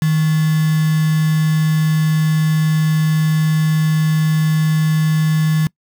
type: tone with quantisation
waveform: sine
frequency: 156.7 Hz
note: D#3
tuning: 13 cents sharp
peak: -12 dBFS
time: 0.02-5.67 s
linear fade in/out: 2 ms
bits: 4
effects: noise-tail reverb RT60 0.1 s tail -24 dB re dry